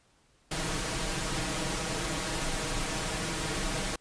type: noise with comb filter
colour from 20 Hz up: pink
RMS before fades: -32 dBFS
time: 0.51-3.96 s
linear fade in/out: 5 ms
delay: 6.3 ms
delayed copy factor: +0.7
effects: pink hiss -66 dBFS RMS until 4 s + resampled to 22050 Hz